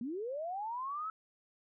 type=linear sweep; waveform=sine; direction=up; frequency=221.1 to 1318.5 Hz; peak=-36 dBFS; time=0.01-1.1 s; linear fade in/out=2 ms; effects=none